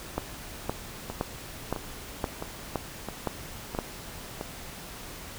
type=two click trains; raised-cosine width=1 ms; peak=-13 / -19 dBFS; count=8 / 6; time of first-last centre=0.18-3.788 / 1.1-4.411 s; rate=1.94 / 1.51 Hz; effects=pink hiss -42 dBFS RMS until 5.38 s